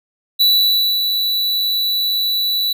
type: tone with ADSR envelope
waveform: square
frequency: 3951 Hz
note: B7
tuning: in tune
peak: -10 dBFS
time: 0.39-2.73 s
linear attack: 21 ms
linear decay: 580 ms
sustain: -6 dB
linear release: 7 ms
effects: none